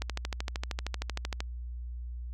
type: click train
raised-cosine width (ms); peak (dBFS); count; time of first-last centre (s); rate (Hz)
0.2; -16; 19; 0.02-1.405; 13
effects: added 60 Hz sine -36 dBFS peak until 2.33 s